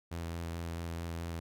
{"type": "tone with vibrato", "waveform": "sawtooth", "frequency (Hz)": 84, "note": "E2", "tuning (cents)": 33, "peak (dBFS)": -33, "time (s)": [0.11, 1.4], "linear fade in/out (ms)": 10, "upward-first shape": "square", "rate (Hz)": 4.6, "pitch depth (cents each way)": 12, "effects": []}